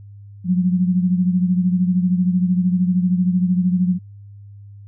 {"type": "beating tone pair", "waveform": "sine", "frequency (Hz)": [179.8, 192.8], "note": ["F#3", "G3"], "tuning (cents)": [-49, -28], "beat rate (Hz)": 13, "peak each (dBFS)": [-15, -22], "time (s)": [0.44, 3.99], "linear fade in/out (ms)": 50, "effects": ["added 101 Hz sine -37 dBFS peak until 4.87 s"]}